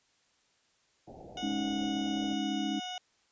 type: low-pass noise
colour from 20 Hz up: white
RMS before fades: -49 dBFS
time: 1.07-2.34 s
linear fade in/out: 5 ms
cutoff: 820 Hz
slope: 96 dB/octave
type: harmonic tone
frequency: 731 Hz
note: F#5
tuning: 21 cents flat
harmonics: 1 / 2 / 3 / 4 / 5 / 7 / 8 / 9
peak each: -40 / -50 / -51 / -41 / -46 / -55 / -54 / -52 dBFS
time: 1.37-2.98 s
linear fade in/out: 2 ms
type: chord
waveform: sine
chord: Ab suspended fourth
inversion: none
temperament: just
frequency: 207.7 / 276.9 / 311.5 Hz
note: Ab3 / Db4 / Eb4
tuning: 0 / -2 / +2 cents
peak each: -35 dBFS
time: 1.42-2.8 s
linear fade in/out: 10 ms
effects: white hiss -70 dBFS RMS until 3.31 s + resampled to 16000 Hz